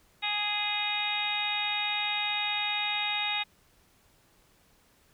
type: harmonic tone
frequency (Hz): 415.3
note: G#4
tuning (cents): 0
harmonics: 2 / 3 / 4 / 5 / 6 / 7 / 8 / 9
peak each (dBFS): -35 / -43 / -42 / -36 / -33 / -40 / -42 / -32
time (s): 0.22-3.44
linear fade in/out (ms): 20
effects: pink hiss -64 dBFS RMS until 5.13 s